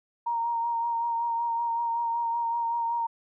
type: tone with vibrato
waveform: sine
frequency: 932.3 Hz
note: A#5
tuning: in tune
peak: -25 dBFS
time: 0.26-3.07 s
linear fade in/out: 10 ms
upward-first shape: sine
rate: 5.3 Hz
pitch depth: 22 cents each way
effects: none